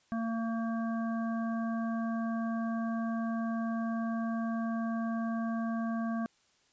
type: harmonic tone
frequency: 227.4 Hz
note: A#3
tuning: 43 cents flat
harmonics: 1 / 3 / 5 / 7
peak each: -31 / -40 / -43 / -46 dBFS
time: 0.12-6.26 s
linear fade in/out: 0 ms
effects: white hiss -69 dBFS RMS until 6.72 s + resampled to 16000 Hz